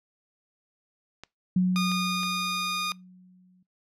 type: clicks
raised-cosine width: 0.2 ms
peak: -23 dBFS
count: 3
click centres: 1.236 / 1.917 / 2.233 s
type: tone with exponential decay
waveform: sine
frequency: 183 Hz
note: F#3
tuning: 19 cents flat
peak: -18 dBFS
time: 1.56-3.63 s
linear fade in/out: 5 ms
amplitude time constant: 450 ms
type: tone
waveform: 15% pulse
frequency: 1225 Hz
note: D#6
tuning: 27 cents flat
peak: -21 dBFS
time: 1.76-2.92 s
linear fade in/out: 0 ms
effects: noise-tail reverb RT60 0.2 s tail -23 dB re dry + low-pass 10000 Hz 12 dB/octave